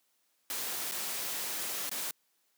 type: noise with dropouts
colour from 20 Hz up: white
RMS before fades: -36 dBFS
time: 0.5-2.11 s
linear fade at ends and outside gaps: 1 ms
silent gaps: 0.913-0.92 / 1.894-1.914 s
effects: white hiss -74 dBFS RMS until 2.57 s + high-pass 200 Hz 12 dB/octave